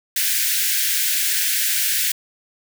white high-pass noise, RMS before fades -20 dBFS, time 0.16-2.12 s, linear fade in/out 5 ms, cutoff 1500 Hz, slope 96 dB/octave, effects none

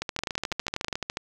two click trains, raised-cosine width 0.2 ms, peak -12 / -11 dBFS, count 17 / 10, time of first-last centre 0.02-1.171 / 0.19-0.928 s, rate 13.9 / 12.2 Hz, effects none

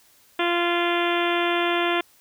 harmonic tone, 346.1 Hz, F4, 16 cents flat, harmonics 1 / 2 / 3 / 4 / 5 / 6 / 7 / 8 / 9 / 10, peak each -24 / -27 / -29 / -30 / -31 / -32 / -32 / -33 / -34 / -34 dBFS, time 0.39-2.01 s, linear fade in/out 5 ms, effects white hiss -57 dBFS RMS until 2.2 s

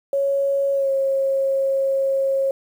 sine tone with pitch glide, 554.4 to 542.1 Hz, C#5 to C#5, 0 to -39 cents, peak -17 dBFS, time 0.13-2.51 s, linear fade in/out 2 ms, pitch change -39 cents, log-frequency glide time 0.73-0.91 s, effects 8-bit

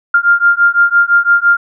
sine beating tone pair, 1396.9 / 1402.8 Hz, F6 / F6, 0 / +7 cents, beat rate 5.9 Hz, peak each -10 dBFS, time 0.14-1.57 s, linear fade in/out 5 ms, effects none

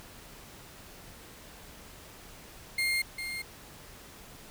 35% pulse tone pair in turn, 2122 / 2122 Hz, C7 / C7, +24 / +24 cents, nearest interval unison, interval 0 cents, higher neither, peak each -25 / -33 dBFS, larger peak first, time 2.78-3.02 / 3.18-3.42 s, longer neither, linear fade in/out 5 ms, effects pink hiss -50 dBFS RMS until 4.5 s

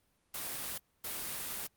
white noise bursts at uneven times, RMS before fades -39 dBFS, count 2, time 0.34-0.78 / 1.04-1.67 s, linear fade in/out 5 ms, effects pink hiss -74 dBFS RMS until 1.76 s + Opus 32 kbps

